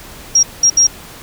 sine tone bursts at uneven times, 5630 Hz, F8, 13 cents sharp, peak -6 dBFS, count 3, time 0.35-0.43 / 0.63-0.7 / 0.77-0.87 s, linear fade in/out 5 ms, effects pink hiss -35 dBFS RMS until 1.22 s

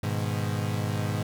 35% pulse chord, G# minor, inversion none, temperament equal, 103.83 / 123.47 / 155.56 Hz, G#2 / B2 / D#3, 0 / 0 / 0 cents, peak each -27 / -31 / -31 dBFS, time 0.03-1.23 s, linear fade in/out 5 ms, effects none

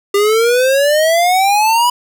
square exponential sweep, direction up, 398.2 to 987.8 Hz, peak -10 dBFS, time 0.14-1.9 s, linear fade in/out 5 ms, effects none

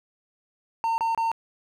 triangle tone bursts, 910 Hz, A#5, 42 cents flat, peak -20 dBFS, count 3, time 0.84-1.316 s, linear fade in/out 0 ms, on 140 ms, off 28 ms, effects none

